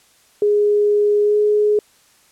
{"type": "tone with pitch glide", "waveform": "sine", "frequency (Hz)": [414.6, 419.4], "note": ["G#4", "G#4"], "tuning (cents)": [-3, 17], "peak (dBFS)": -12, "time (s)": [0.42, 1.79], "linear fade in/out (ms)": 2, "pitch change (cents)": 20, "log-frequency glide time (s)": [1.23, 1.37], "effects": ["white hiss -54 dBFS RMS until 2.31 s", "low-pass 11000 Hz 12 dB/octave"]}